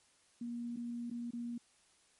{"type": "tone with dropouts", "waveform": "sine", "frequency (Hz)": 237.6, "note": "A#3", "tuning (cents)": 33, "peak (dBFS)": -38, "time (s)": [0.41, 1.58], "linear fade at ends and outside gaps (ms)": 5, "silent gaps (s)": [[0.762, 0.77], [1.101, 1.111], [1.308, 1.333]], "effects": ["white hiss -69 dBFS RMS until 2.19 s", "MP3 48 kbps"]}